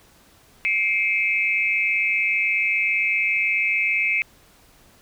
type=tone cluster; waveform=sine; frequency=2131 / 2324 / 2569 Hz; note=C7 / D7 / E7; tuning=+31 / -19 / -45 cents; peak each=-23 dBFS; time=0.65-4.22 s; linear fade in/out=0 ms; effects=pink hiss -54 dBFS RMS until 5.01 s